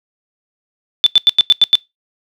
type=tone bursts; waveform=sine; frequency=3520 Hz; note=A7; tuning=in tune; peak=-4 dBFS; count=7; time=1.04-1.754 s; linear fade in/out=0 ms; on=24 ms; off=91 ms; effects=noise-tail reverb RT60 0.2 s tail -23 dB re dry